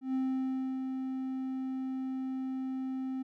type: tone with ADSR envelope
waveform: triangle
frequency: 262 Hz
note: C4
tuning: 2 cents sharp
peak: -26 dBFS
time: 0.01-3.23 s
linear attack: 130 ms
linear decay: 650 ms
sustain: -5 dB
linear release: 13 ms
effects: none